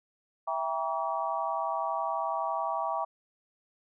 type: chord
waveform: sine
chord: E diminished seventh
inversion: none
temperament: just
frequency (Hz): 659.3 / 791.1 / 949.3 / 1139.2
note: E5 / G5 / Bb5 / Db6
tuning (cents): 0 / +16 / +31 / +47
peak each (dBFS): -34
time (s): 0.47-3.05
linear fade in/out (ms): 10
effects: none